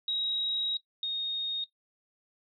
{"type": "tone pair in turn", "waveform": "sine", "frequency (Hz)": [3816, 3714], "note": ["A#7", "A#7"], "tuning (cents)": [40, -7], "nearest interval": "unison", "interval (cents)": 47, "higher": "first", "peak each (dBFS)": -28, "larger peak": "neither", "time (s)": [[0.08, 0.77], [1.03, 1.64]], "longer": "first", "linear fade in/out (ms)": 2, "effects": ["noise-tail reverb RT60 0.1 s tail -17 dB re dry"]}